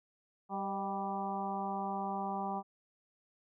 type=harmonic tone with a mistuned harmonic; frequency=196 Hz; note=G3; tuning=in tune; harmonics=1 / 2 / 3 / 4 / 5 / 6; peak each=-40 / -45 / -47 / -37 / -42 / -45 dBFS; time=0.49-2.63 s; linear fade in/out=50 ms; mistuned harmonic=3; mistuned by=+58 cents; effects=none